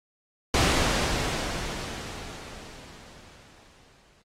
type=noise with exponential decay; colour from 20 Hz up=pink; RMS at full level=-21 dBFS; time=0.54-4.22 s; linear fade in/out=2 ms; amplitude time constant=800 ms; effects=low-pass 7000 Hz 12 dB/octave + AAC 48 kbps